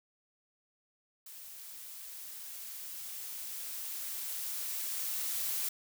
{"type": "noise with level ramp", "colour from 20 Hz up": "blue", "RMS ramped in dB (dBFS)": [-49, -34], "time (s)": [1.26, 5.69], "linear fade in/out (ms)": 5, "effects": []}